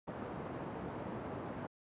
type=band-pass noise; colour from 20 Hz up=pink; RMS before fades=-43 dBFS; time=0.07-1.67 s; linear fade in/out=10 ms; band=120 to 1000 Hz; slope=12 dB/octave; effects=high-pass 60 Hz 12 dB/octave + resampled to 8000 Hz